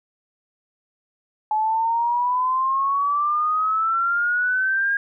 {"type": "exponential sweep", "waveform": "sine", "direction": "up", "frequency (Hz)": [853, 1630], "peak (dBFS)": -18, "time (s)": [1.51, 4.97], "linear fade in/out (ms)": 2, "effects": []}